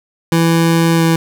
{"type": "tone with pitch glide", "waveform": "25% pulse", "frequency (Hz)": [165.9, 164.37], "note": ["E3", "E3"], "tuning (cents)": [11, -5], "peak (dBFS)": -6, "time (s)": [0.32, 1.16], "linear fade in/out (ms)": 2, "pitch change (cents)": -16, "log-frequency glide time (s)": [0.96, 1.03], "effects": []}